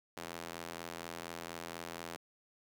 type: tone with high-pass filter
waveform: sawtooth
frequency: 84.2 Hz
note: E2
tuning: 37 cents sharp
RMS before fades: -45 dBFS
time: 0.17-2.17 s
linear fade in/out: 0 ms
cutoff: 380 Hz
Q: 0.52
effects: 11-bit